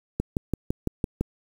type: click train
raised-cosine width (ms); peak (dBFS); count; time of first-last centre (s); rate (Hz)
3; -11; 7; 0.2-1.21; 5.94
effects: 7-bit